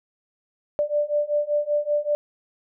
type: beating tone pair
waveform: sine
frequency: 587.3 / 592.5 Hz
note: D5 / D5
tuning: 0 / +15 cents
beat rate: 5.2 Hz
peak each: -24 / -23 dBFS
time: 0.79-2.15 s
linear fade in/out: 0 ms
effects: none